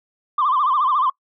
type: tone with vibrato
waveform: sine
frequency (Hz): 1108.7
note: C#6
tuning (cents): 0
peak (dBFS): -14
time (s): 0.38-1.1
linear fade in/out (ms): 5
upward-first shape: sine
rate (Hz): 14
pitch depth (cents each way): 160
effects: noise-tail reverb RT60 0.1 s tail -24 dB re dry + tanh soft clip ceiling -11 dBFS